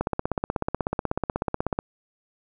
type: click train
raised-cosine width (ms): 1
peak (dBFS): -10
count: 30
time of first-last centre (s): 0.01-1.789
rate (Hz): 16.3
effects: none